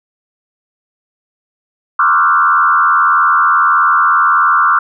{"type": "tone with frequency modulation", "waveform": "sine", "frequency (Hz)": 1261, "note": "D#6", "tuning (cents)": 23, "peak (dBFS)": -7, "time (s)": [1.99, 4.79], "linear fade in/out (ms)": 5, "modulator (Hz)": 81.6, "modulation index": 2.4, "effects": []}